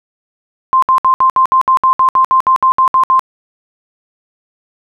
sine tone bursts, 1046.5 Hz, C6, in tune, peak -6 dBFS, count 16, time 0.73-3.194 s, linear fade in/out 0 ms, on 94 ms, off 64 ms, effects none

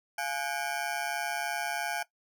20% pulse ring-modulated tone, 770 Hz, G5, 31 cents flat, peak -23 dBFS, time 0.18-2.03 s, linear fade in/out 5 ms, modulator 71.5 Hz, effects noise-tail reverb RT60 0.1 s tail -17 dB re dry

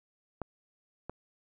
clicks, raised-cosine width 1 ms, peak -21 / -24 dBFS, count 2, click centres 0.417 / 1.096 s, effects none

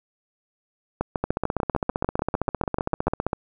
two click trains, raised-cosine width 1 ms, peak -9 / -9 dBFS, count 33 / 15, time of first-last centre 1.24-3.332 / 1.01-3.081 s, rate 15.3 / 6.76 Hz, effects none

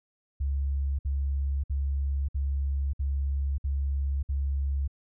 sine tone bursts, 69.2 Hz, C#2, 2 cents flat, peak -25 dBFS, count 7, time 0.4-4.878 s, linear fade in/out 10 ms, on 590 ms, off 58 ms, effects none

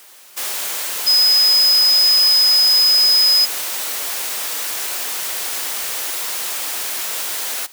sine tone in noise, 5040 Hz, D#8, 21 cents sharp, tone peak -10 dBFS, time 1.06-3.46 s, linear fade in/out 20 ms, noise white, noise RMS -24 dBFS, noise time 0.36-7.67 s, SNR +11 dB, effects white hiss -44 dBFS RMS until 7.72 s + high-pass 400 Hz 12 dB/octave

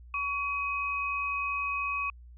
sine tone pair together, 1124.3 / 2526 Hz, C#6 / D#7, +24 / +26 cents, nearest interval octave + major second, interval 1402 cents, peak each -32 / -31 dBFS, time 0.14-2.1 s, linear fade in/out 2 ms, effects added 60 Hz sine -47 dBFS peak until 2.37 s

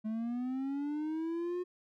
triangle linear sweep, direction up, 214 to 362.3 Hz, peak -31 dBFS, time 0.04-1.64 s, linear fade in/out 20 ms, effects none

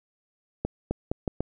accelerating click train, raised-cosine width 2 ms, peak -13 dBFS, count 5, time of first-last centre 0.65-1.406 s, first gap 260 ms, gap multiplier 0.79, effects none

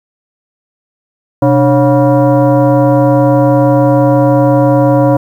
sine tone with frequency modulation, 127.3 Hz, C3, 47 cents flat, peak -5 dBFS, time 1.42-5.17 s, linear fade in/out 5 ms, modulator 423 Hz, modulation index 1.5, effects 7-bit

